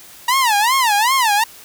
sawtooth tone with vibrato, 937 Hz, A#5, 9 cents sharp, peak -9 dBFS, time 0.28-1.44 s, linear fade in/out 5 ms, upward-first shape sine, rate 2.6 Hz, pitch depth 250 cents each way, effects white hiss -41 dBFS RMS until 1.64 s

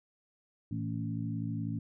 harmonic tone with a mistuned harmonic, 56.2 Hz, A1, 37 cents sharp, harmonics 2 / 3 / 4 / 5, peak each -36 / -38 / -39 / -40 dBFS, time 0.71-1.79 s, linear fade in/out 5 ms, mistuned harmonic 3, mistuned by -43 cents, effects none

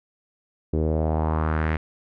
sawtooth tone with low-pass filter sweep, 78.5 Hz, D#2, 16 cents sharp, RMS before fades -23 dBFS, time 0.73-1.77 s, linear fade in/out 5 ms, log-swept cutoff 390 to 2100 Hz, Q 2.7, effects none

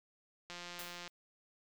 click train, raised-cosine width 0.2 ms, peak -29 dBFS, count 102, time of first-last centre 0.5-1.077 s, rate 175 Hz
white noise with exponential decay, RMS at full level -45 dBFS, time 0.79-1.1 s, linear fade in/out 2 ms, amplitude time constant 67 ms
effects none

